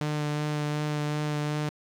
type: tone with vibrato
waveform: sawtooth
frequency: 149.5 Hz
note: D3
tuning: 31 cents sharp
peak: -23 dBFS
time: 0.01-1.69 s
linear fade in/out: 0 ms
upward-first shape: sine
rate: 2.7 Hz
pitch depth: 13 cents each way
effects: low-pass 7000 Hz 12 dB/octave + 9-bit